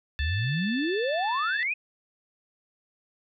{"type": "harmonic tone", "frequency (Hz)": 880, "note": "A5", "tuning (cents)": 0, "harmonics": [2, 3, 4, 5], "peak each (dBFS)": [-33, -38, -38, -45], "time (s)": [0.19, 1.63], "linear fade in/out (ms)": 0}
{"type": "exponential sweep", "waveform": "sine", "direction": "up", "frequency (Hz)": [66.8, 2572], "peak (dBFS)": -25, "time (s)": [0.19, 1.74], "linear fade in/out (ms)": 10}
{"effects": []}